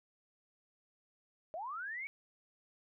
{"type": "linear sweep", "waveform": "sine", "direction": "up", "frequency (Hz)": [600, 2277], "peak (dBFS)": -39, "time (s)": [1.54, 2.07], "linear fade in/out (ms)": 0, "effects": []}